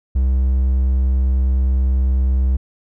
triangle tone, 64.9 Hz, C2, 13 cents flat, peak -11 dBFS, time 0.15-2.57 s, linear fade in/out 10 ms, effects none

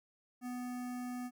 square tone with notch filter, 247.7 Hz, B3, 5 cents sharp, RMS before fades -41 dBFS, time 0.41-1.31 s, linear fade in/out 50 ms, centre 3600 Hz, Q 0.96, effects none

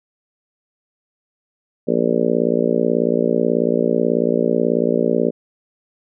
harmonic tone, 58.27 Hz, A#1, in tune, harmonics 3 / 4 / 5 / 6 / 7 / 8 / 9 / 10, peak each -25 / -21 / -24 / -25 / -21 / -21 / -25 / -25 dBFS, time 1.87-5.31 s, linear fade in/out 20 ms, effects none

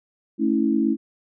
sine chord, A major, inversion none, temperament equal with one note detuned, 220 / 277.2 / 326.4 Hz, A3 / C#4 / E4, 0 / 0 / -17 cents, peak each -22 dBFS, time 0.38-0.97 s, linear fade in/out 50 ms, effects none

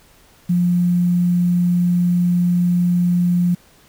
sine tone with quantisation, 176.3 Hz, F3, 17 cents sharp, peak -13 dBFS, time 0.49-3.55 s, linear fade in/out 10 ms, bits 7, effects pink hiss -51 dBFS RMS until 3.88 s

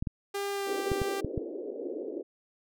clicks, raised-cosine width 5 ms, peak -19 dBFS, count 6, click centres 0.025 / 0.072 / 0.917 / 1.017 / 1.247 / 1.377 s
sawtooth tone with pitch glide, 400.4 to 393.5 Hz, G4 to G4, +37 to +7 cents, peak -27 dBFS, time 0.34-1.21 s, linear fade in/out 10 ms, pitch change -30 cents, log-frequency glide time 0.53-0.7 s
white band-pass noise, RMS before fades -37 dBFS, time 0.66-2.23 s, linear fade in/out 20 ms, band 290 to 500 Hz, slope 48 dB/octave
effects none

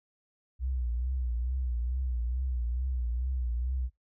sine tone with vibrato, 61.74 Hz, B1, in tune, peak -28 dBFS, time 0.59-3.9 s, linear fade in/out 50 ms, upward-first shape triangle, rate 2.3 Hz, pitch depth 110 cents each way, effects noise-tail reverb RT60 0.2 s tail -25 dB re dry

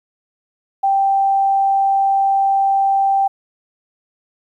sine tone, 784 Hz, G5, in tune, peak -12 dBFS, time 0.83-3.28 s, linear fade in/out 10 ms, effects 9-bit

